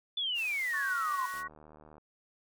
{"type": "exponential sweep", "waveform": "sine", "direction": "down", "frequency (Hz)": [3520, 998], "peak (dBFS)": -30, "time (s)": [0.17, 1.26], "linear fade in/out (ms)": 5}
{"type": "band-pass noise", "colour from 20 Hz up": "white", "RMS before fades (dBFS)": -49, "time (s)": [0.34, 1.44], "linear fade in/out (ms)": 50, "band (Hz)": [510, 14000], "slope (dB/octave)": 12}
{"type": "chord", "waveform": "sine", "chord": "F# major", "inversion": "second", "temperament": "equal with one note detuned", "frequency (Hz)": [1108.7, 1480, 1897.2], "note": ["C#6", "F#6", "A#6"], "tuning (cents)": [0, 0, 30], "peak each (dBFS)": [-38, -42, -42], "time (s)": [0.73, 1.48], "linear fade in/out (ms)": 10}
{"type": "click train", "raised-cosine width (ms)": 1, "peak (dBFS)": -40, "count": 50, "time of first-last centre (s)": [1.34, 1.981], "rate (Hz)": 76.4}
{"effects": []}